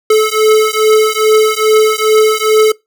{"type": "beating tone pair", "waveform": "square", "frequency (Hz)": [432, 434.4], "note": ["A4", "A4"], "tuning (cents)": [-32, -22], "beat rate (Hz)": 2.4, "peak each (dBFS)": -11, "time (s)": [0.1, 2.72], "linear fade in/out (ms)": 5, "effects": ["noise-tail reverb RT60 0.2 s tail -23 dB re dry"]}